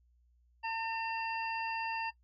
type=harmonic tone with a mistuned harmonic; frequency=904 Hz; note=A5; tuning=47 cents sharp; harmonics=1 / 2 / 3 / 5; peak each=-35 / -43 / -40 / -50 dBFS; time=0.63-2.11 s; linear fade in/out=20 ms; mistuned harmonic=5; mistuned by=+90 cents; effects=noise-tail reverb RT60 0.1 s tail -19 dB re dry + added 60 Hz sine -65 dBFS peak until 2.23 s